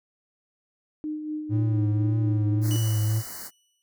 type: tone with tremolo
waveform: sine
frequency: 305.4 Hz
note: D#4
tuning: 32 cents flat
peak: -27 dBFS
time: 1.04-2.76 s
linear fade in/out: 0 ms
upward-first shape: sine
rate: 4.2 Hz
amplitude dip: 45%
type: tone with vibrato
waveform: triangle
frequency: 110 Hz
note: A2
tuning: in tune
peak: -19 dBFS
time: 1.49-3.23 s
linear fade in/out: 50 ms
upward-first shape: triangle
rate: 1.8 Hz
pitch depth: 58 cents each way
type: band-stop noise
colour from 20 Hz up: white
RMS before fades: -38 dBFS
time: 2.61-3.51 s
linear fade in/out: 50 ms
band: 2100 to 4200 Hz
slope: 96 dB/octave
type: tone with exponential decay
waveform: 20% pulse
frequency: 2954 Hz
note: F#7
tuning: 3 cents flat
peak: -27 dBFS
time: 2.71-3.82 s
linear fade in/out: 0 ms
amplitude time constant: 240 ms
effects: none